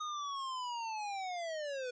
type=linear sweep; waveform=square; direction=down; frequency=1246 to 486.8 Hz; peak=-38 dBFS; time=0-1.91 s; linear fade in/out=10 ms; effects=resampled to 16000 Hz